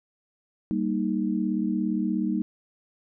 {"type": "chord", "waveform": "sine", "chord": "Eb major", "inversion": "first", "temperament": "equal", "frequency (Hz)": [196, 233.1, 311.1], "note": ["G3", "Bb3", "Eb4"], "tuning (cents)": [0, 0, 0], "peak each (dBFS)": [-27, -28, -28], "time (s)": [0.71, 2.42], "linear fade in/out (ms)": 0, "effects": []}